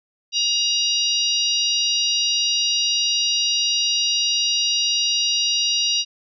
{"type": "harmonic tone with a mistuned harmonic", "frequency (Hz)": 952, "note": "A#5", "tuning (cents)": 36, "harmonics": [3, 4, 5, 6], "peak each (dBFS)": [-22, -23, -24, -25], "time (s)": [0.32, 6.05], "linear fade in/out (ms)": 50, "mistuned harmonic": 3, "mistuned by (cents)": -18, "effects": []}